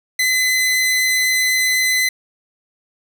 sawtooth tone, 2026 Hz, B6, 44 cents sharp, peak -11 dBFS, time 0.19-2.09 s, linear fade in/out 5 ms, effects none

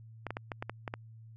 clicks, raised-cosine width 0.5 ms, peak -21 dBFS, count 8, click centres 0.267 / 0.306 / 0.369 / 0.518 / 0.625 / 0.696 / 0.878 / 0.939 s, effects added 112 Hz sine -49 dBFS peak until 1.36 s

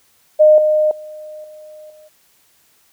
sine tone with level steps, 613 Hz, D#5, 26 cents flat, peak -5 / -11 / -30 / -35 / -41 dBFS, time 0.39-2.09 s, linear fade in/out 20 ms, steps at 0.58 / 0.91 / 1.44 / 1.9 s, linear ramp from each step 2 ms, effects white hiss -56 dBFS RMS until 2.92 s

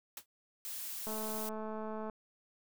white noise with exponential decay, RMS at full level -40 dBFS, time 0.17-0.26 s, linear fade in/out 2 ms, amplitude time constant 18 ms
blue noise, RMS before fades -42 dBFS, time 0.65-1.49 s, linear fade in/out 0 ms
click train, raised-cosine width 1 ms, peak -29 dBFS, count 224, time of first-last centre 1.07-2.098 s, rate 217 Hz
effects none

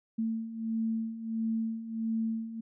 sine beating tone pair, 223.3 / 224.8 Hz, A3 / A3, +26 / +37 cents, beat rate 1.5 Hz, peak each -36 / -31 dBFS, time 0.18-2.61 s, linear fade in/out 10 ms, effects none

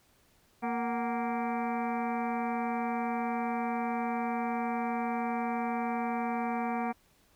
harmonic tone with a mistuned harmonic, 233.1 Hz, A#3, in tune, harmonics 1 / 2 / 3 / 4 / 5 / 6 / 7 / 8 / 9 / 10, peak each -33 / -40 / -34 / -39 / -42 / -47 / -49 / -51 / -50 / -45 dBFS, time 0.62-6.93 s, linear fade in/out 20 ms, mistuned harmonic 3, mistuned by +97 cents, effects pink hiss -66 dBFS RMS until 7.35 s

